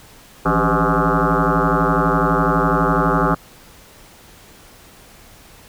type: tone with frequency modulation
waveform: sine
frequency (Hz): 510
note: C5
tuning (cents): -44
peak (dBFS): -13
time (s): 0.45-3.35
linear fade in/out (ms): 10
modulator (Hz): 112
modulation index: 7.8
effects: pink hiss -45 dBFS RMS until 5.68 s